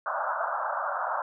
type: band-pass noise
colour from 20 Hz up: white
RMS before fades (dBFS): -30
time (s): 0.06-1.22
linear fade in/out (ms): 2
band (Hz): 570 to 1500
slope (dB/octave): 96
effects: none